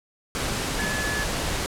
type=tone in noise; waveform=sine; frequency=1714 Hz; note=A6; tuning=46 cents flat; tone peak=-28 dBFS; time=0.79-1.24 s; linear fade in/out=0 ms; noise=pink; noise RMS=-27 dBFS; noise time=0.35-1.66 s; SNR=-4 dB; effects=low-pass 10000 Hz 12 dB/octave